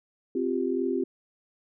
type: chord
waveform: sine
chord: C suspended fourth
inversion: none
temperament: equal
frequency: 261.6 / 349.2 / 392 Hz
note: C4 / F4 / G4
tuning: 0 / 0 / 0 cents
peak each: -29 dBFS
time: 0.35-1.04 s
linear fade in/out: 5 ms
effects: none